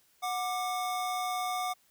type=tone pair together; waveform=square; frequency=733 / 1183.1 Hz; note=F#5 / D6; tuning=-16 / +12 cents; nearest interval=minor sixth; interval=828 cents; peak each=-33 / -36 dBFS; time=0.22-1.74 s; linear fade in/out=20 ms; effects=white hiss -67 dBFS RMS until 1.9 s